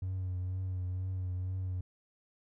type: tone with vibrato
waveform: triangle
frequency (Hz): 92.5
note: F#2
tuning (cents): 0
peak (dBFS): -30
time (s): 0.02-1.81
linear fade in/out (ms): 5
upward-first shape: triangle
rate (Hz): 2.1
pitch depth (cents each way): 35
effects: tanh soft clip ceiling -28 dBFS